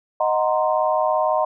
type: chord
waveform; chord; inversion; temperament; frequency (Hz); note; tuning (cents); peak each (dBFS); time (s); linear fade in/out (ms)
sine; C half-diminished seventh; first; equal; 622.3 / 740 / 932.3 / 1046.5; Eb5 / Gb5 / Bb5 / C6; 0 / 0 / 0 / 0; -20 / -23 / -24 / -24; 0.2-1.45; 5
effects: none